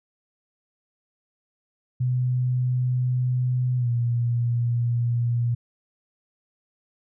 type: tone with pitch glide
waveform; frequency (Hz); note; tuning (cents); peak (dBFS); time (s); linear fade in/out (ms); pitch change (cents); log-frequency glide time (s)
sine; 125.7 to 119.13; B2 to A#2; +31 to +38; -20; 2-5.55; 10; -93; 3.77-3.89
effects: none